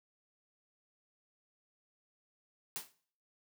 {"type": "noise with exponential decay", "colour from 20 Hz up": "white", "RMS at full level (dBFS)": -36, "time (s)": [2.76, 2.92], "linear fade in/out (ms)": 0, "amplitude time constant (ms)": 34, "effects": ["noise-tail reverb RT60 0.5 s tail -18 dB re dry", "high-pass 150 Hz 12 dB/octave"]}